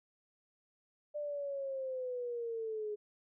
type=linear sweep; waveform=sine; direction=down; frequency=596 to 415.3 Hz; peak=-36 dBFS; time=1.14-2.96 s; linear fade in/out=20 ms; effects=none